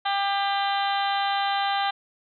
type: harmonic tone with a mistuned harmonic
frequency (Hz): 397.9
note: G4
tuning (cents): +26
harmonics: 2 / 3 / 4 / 5 / 6 / 7 / 8 / 9 / 10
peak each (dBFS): -24 / -31 / -32 / -36 / -41 / -40 / -34 / -36 / -36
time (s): 0.05-1.91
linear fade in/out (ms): 10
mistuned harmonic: 8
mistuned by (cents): -27
effects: none